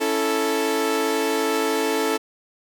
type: chord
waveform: sawtooth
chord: A major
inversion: first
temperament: equal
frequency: 277.2 / 329.6 / 440 Hz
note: C#4 / E4 / A4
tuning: 0 / 0 / 0 cents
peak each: -23 / -23 / -18 dBFS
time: 0-2.18 s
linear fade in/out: 20 ms
effects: none